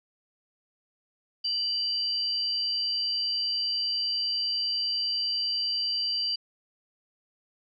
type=tone pair together; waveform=sine; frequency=2965 / 4710 Hz; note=F#7 / D8; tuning=+3 / +4 cents; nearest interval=minor sixth; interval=801 cents; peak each=-36 / -26 dBFS; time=1.44-6.36 s; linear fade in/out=10 ms; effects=none